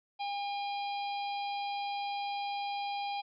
harmonic tone, 808 Hz, G#5, 48 cents flat, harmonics 1 / 3 / 4 / 5 / 6, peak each -34 / -44 / -46 / -48 / -50 dBFS, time 0.19-3.22 s, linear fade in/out 20 ms, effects none

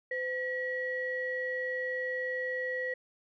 sine tone pair together, 509 / 1921.7 Hz, C5 / B6, -48 / -48 cents, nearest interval octave + major seventh, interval 2300 cents, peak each -34 / -33 dBFS, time 0.11-2.94 s, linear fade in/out 5 ms, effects tanh soft clip ceiling -23 dBFS

